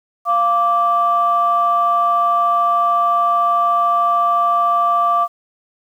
sine tone pair together, 694 / 1168.4 Hz, F5 / D6, -11 / -9 cents, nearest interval major sixth, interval 902 cents, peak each -17 / -13 dBFS, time 0.25-5.28 s, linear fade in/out 50 ms, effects tanh soft clip ceiling -5 dBFS + 8-bit

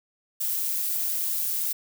violet noise with amplitude modulation, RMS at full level -25 dBFS, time 0.4-1.73 s, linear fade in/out 10 ms, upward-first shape sine, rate 166 Hz, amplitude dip 50%, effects none

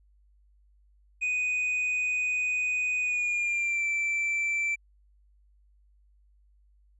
triangle tone with pitch glide, 2489 to 2336 Hz, D#7 to D7, 0 to -10 cents, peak -24 dBFS, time 1.21-4.76 s, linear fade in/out 20 ms, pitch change -110 cents, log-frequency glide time 3-3.86 s, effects added 50 Hz sine -59 dBFS peak until 6.99 s + resampled to 24000 Hz

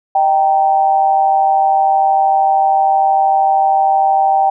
sine tone with amplitude modulation, 780 Hz, G5, 9 cents flat, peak -6 dBFS, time 0.15-4.5 s, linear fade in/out 5 ms, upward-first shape sine, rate 153 Hz, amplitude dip 65%, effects none

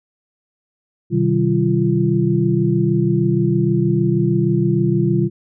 sine tone cluster, 126.7 / 153.1 / 190.5 / 343.3 Hz, B2 / D#3 / G3 / F4, +45 / -28 / -49 / -30 cents, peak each -19 dBFS, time 1.1-5.3 s, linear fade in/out 50 ms, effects none

